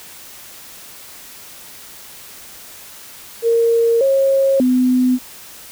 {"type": "tone with pitch steps", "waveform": "sine", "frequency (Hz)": [462.5, 543, 252.8], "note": ["A#4", "C#5", "B3"], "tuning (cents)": [-14, -36, 41], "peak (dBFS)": -11, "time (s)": [3.42, 5.19], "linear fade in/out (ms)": 50, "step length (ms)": 590, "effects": ["white hiss -38 dBFS RMS until 5.71 s"]}